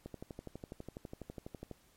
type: click train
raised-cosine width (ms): 2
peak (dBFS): -30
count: 21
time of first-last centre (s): 0.06-1.713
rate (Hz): 12.1
effects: pink hiss -67 dBFS RMS until 1.96 s + MP3 64 kbps